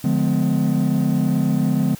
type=chord; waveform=triangle; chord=D diminished seventh; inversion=none; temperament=just; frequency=146.83 / 176.2 / 211.4 / 253.7 Hz; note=D3 / F3 / Ab3 / Cb4; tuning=0 / +16 / +31 / +47 cents; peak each=-19 dBFS; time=0.04-1.95 s; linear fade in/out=5 ms; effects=tanh soft clip ceiling -8 dBFS + white hiss -42 dBFS RMS until 1.99 s